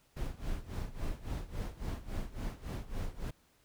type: noise with tremolo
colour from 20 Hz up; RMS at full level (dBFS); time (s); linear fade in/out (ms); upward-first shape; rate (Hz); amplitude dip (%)
brown; -35; 0.16-3.31; 10; sine; 3.6; 85
effects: pink hiss -69 dBFS RMS until 3.64 s